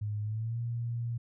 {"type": "tone with pitch glide", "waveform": "sine", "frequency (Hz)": [105, 117.86], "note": ["G#2", "A#2"], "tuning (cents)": [19, 19], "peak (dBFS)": -31, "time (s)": [0.01, 1.18], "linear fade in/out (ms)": 10, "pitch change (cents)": 200, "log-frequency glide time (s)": [0.22, 0.59], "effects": []}